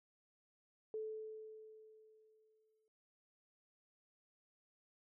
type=tone with exponential decay; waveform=sine; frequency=435.6 Hz; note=A4; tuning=17 cents flat; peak=-39 dBFS; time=0.94-2.88 s; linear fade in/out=1 ms; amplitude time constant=420 ms; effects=none